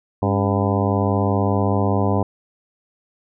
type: harmonic tone with a mistuned harmonic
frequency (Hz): 100.2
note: G2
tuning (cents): +38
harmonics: 1 / 2 / 3 / 4 / 5 / 6 / 7 / 8 / 9 / 10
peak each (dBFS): -20 / -23 / -25 / -26 / -27 / -28 / -28 / -29 / -30 / -30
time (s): 0.22-2.23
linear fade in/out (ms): 5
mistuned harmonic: 3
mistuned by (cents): -92
effects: none